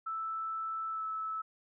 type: tone with pitch glide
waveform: sine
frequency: 1318.5 to 1305.6 Hz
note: E6 to E6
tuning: 0 to -17 cents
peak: -34 dBFS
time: 0.06-1.42 s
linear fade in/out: 10 ms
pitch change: -17 cents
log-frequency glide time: 0.9-1.04 s
effects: none